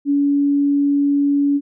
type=tone; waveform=sine; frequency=284.1 Hz; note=C#4; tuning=43 cents sharp; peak=-13 dBFS; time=0.05-1.61 s; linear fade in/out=50 ms; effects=none